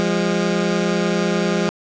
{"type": "tone pair together", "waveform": "20% pulse", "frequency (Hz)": [174.61, 204.8], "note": ["F3", "G#3"], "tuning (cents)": [0, -24], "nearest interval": "minor third", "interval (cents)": 276, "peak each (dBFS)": -15, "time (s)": [0, 1.69], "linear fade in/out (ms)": 0, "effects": ["resampled to 16000 Hz", "7-bit"]}